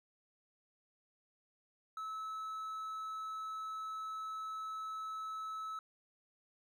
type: tone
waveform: triangle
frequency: 1300 Hz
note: E6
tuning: 24 cents flat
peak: -38 dBFS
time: 1.97-5.79 s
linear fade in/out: 2 ms
effects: none